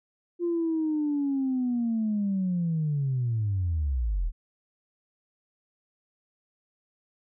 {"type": "linear sweep", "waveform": "sine", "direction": "down", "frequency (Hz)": [350, 35.7], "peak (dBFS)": -23, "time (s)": [0.39, 4.32], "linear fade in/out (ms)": 50, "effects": ["tanh soft clip ceiling -20 dBFS"]}